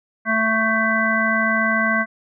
harmonic tone, 221.6 Hz, A3, 13 cents sharp, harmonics 1 / 3 / 5 / 7 / 9, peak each -23 / -25 / -24 / -20 / -23 dBFS, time 0.25-2.06 s, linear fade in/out 50 ms, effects none

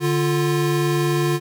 square tone pair together, 146.82 / 349.2 Hz, D3 / F4, 0 / 0 cents, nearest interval octave + minor third, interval 1500 cents, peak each -21 dBFS, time 0-1.4 s, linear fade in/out 50 ms, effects none

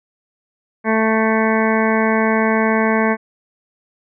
harmonic tone, 220.8 Hz, A3, 6 cents sharp, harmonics 1 / 2 / 3 / 4 / 5 / 7 / 8 / 9 / 10, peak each -17 / -20 / -22 / -23 / -24 / -25 / -26 / -27 / -27 dBFS, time 0.84-3.17 s, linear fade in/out 50 ms, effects none

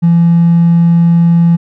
triangle tone with hard clipping, 169.5 Hz, E3, 49 cents sharp, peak -5 dBFS, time 0.02-1.57 s, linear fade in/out 20 ms, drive 4 dB, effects none

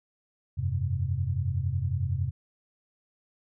sine chord, F suspended second, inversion none, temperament just, 87.31 / 98.22 / 130.96 Hz, F2 / G2 / C3, 0 / +4 / +2 cents, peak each -30 dBFS, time 0.57-2.31 s, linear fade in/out 20 ms, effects none

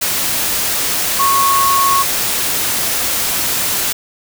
sine tone in noise, 1100 Hz, C#6, 14 cents flat, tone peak -11 dBFS, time 1.19-2.03 s, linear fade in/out 10 ms, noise white, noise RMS -17 dBFS, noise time 0.01-3.93 s, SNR +3 dB, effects none

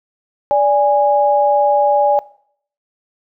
sine tone pair together, 582.4 / 825 Hz, D5 / G#5, -15 / -12 cents, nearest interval tritone, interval 603 cents, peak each -13 dBFS, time 0.51-2.19 s, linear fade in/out 0 ms, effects noise-tail reverb RT60 0.6 s tail -20 dB re dry

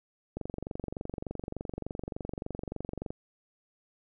click train, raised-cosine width 2 ms, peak -22 dBFS, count 65, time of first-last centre 0.37-3.105 s, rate 23.4 Hz, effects none

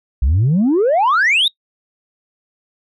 sine exponential sweep, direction up, 58.27 to 3851 Hz, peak -9 dBFS, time 0.22-1.48 s, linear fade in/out 5 ms, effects noise-tail reverb RT60 0.1 s tail -24 dB re dry + tanh soft clip ceiling -9 dBFS

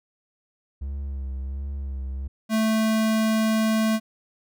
triangle tone with vibrato, 67.9 Hz, C#2, 35 cents flat, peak -26 dBFS, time 0.81-2.28 s, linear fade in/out 10 ms, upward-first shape sine, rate 1.4 Hz, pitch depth 50 cents each way
square tone, 220 Hz, A3, in tune, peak -20 dBFS, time 2.49-4 s, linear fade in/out 50 ms
effects none

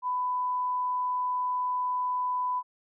sine tone, 998 Hz, B5, 18 cents sharp, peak -26 dBFS, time 0.02-2.63 s, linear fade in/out 50 ms, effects none

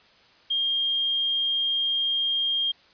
sine tone, 3217 Hz, G7, 44 cents sharp, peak -22 dBFS, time 0.5-2.72 s, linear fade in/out 10 ms, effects white hiss -56 dBFS RMS until 2.93 s + resampled to 11025 Hz

